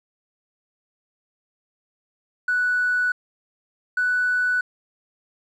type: tone pair in turn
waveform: triangle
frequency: 1480 / 1486.1 Hz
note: F#6 / F#6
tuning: 0 / +7 cents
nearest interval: unison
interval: 7 cents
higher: second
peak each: -15 dBFS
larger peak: neither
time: 2.48-3.12 / 3.97-4.61 s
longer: neither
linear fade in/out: 5 ms
effects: tanh soft clip ceiling -16 dBFS + resampled to 24000 Hz